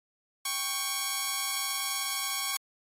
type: tone pair together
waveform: 5% pulse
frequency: 789.2 / 1108.7 Hz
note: G5 / C#6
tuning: +11 / 0 cents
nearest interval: tritone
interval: 589 cents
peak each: -26 / -18 dBFS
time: 0.45-2.57 s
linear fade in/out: 5 ms
effects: AAC 48 kbps

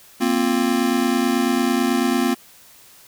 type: chord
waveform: square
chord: Bb suspended second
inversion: none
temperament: just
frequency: 233.1 / 262.2 / 349.6 Hz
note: Bb3 / C4 / F4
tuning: 0 / +4 / +2 cents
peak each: -22 / -21 / -24 dBFS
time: 0.2-2.35 s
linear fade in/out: 20 ms
effects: white hiss -48 dBFS RMS until 3.07 s

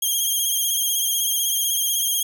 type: tone with vibrato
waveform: 5% pulse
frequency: 3217 Hz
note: G7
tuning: 44 cents sharp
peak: -12 dBFS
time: 0.02-2.23 s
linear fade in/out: 5 ms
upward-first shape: triangle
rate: 16 Hz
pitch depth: 49 cents each way
effects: none

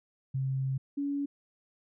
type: tone pair in turn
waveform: sine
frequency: 133.4 / 283.2 Hz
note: C3 / C#4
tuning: +34 / +37 cents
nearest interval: octave + minor second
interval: 1303 cents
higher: second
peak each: -28 / -29 dBFS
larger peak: first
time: 0.34-0.78 / 0.97-1.26 s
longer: first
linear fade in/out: 10 ms
effects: none

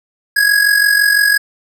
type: tone with amplitude modulation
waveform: square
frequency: 1661.2 Hz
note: G#6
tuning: in tune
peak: -7 dBFS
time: 0.36-1.38 s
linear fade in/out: 10 ms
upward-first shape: sine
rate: 45.9 Hz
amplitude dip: 65%
effects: none

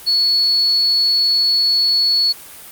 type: tone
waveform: sine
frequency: 4400 Hz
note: C#8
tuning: 14 cents flat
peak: -12 dBFS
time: 0.06-2.33 s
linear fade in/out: 20 ms
effects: white hiss -37 dBFS RMS until 2.71 s + Opus 32 kbps

